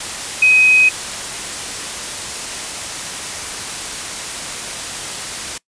sine tone in noise, 2522 Hz, D#7, 23 cents sharp, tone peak -7 dBFS, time 0.42-0.89 s, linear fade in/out 5 ms, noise white, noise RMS -25 dBFS, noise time 0-5.58 s, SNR +15 dB, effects noise-tail reverb RT60 0.1 s tail -22 dB re dry + resampled to 22050 Hz

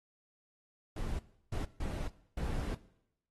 brown noise bursts at uneven times, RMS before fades -36 dBFS, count 4, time 0.96-1.19 / 1.52-1.65 / 1.8-2.08 / 2.37-2.75 s, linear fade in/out 5 ms, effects noise-tail reverb RT60 0.8 s tail -18 dB re dry + AAC 32 kbps

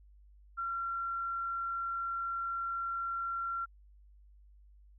sine tone, 1368 Hz, F6, 36 cents flat, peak -33 dBFS, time 0.57-3.66 s, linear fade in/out 20 ms, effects added 50 Hz sine -56 dBFS peak until 4.98 s

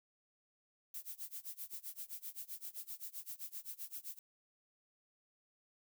violet noise with tremolo, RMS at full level -44 dBFS, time 0.94-4.19 s, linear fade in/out 2 ms, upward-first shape sine, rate 7.7 Hz, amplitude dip 95%, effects none

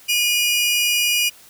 sawtooth tone pair together, 2439 / 2900 Hz, D#7 / F#7, -35 / -35 cents, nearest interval minor third, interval 300 cents, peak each -16 dBFS, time 0.08-1.3 s, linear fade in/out 20 ms, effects white hiss -47 dBFS RMS until 1.49 s

